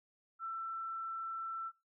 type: tone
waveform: sine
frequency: 1337 Hz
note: E6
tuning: 24 cents sharp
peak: -38 dBFS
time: 0.39-1.72 s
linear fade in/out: 50 ms
effects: noise-tail reverb RT60 0.2 s tail -17 dB re dry